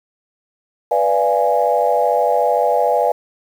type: chord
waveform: sine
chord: B diminished seventh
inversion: none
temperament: equal with one note detuned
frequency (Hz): 493.9 / 587.3 / 684.9 / 830.6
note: B4 / D5 / F5 / Ab5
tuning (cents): 0 / 0 / -34 / 0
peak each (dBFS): -18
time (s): 0.91-3.12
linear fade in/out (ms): 5
effects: tanh soft clip ceiling -2 dBFS + 7-bit